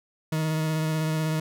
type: tone with vibrato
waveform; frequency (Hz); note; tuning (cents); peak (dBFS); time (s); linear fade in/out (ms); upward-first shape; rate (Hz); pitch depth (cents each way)
40% pulse; 157.2; D#3; +18; -23; 0.32-1.4; 5; triangle; 16; 22
effects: none